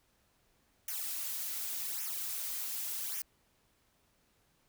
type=noise with flanger; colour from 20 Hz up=blue; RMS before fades=-38 dBFS; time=0.88-3.22 s; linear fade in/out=2 ms; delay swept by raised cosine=0.23 to 5.93 ms; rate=0.87 Hz; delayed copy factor=-0.85; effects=pink hiss -72 dBFS RMS until 4.68 s